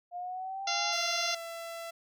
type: linear sweep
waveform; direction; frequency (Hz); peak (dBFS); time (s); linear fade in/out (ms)
sine; up; 702 to 832; -35; 0.11-0.95; 50
type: harmonic tone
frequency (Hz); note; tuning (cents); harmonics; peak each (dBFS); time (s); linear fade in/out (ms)
690; F5; -21; 1 / 2 / 3 / 4 / 5 / 6 / 7 / 8 / 9; -38 / -38 / -38 / -38 / -38 / -38 / -38 / -38 / -38; 0.67-1.35; 5
type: tone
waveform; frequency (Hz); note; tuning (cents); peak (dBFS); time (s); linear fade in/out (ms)
sawtooth; 670; E5; +28; -35; 0.92-1.91; 10
effects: none